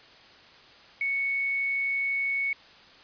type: tone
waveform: sine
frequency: 2217 Hz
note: C#7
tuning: in tune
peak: -25 dBFS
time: 1.01-2.53 s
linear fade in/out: 2 ms
effects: white hiss -52 dBFS RMS until 3.03 s + resampled to 11025 Hz